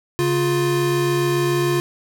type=tone pair together; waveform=square; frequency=139.53 / 351.6 Hz; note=C#3 / F4; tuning=+12 / +12 cents; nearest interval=octave + major third; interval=1600 cents; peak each=-23 / -19 dBFS; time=0.19-1.8 s; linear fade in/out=0 ms; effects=7-bit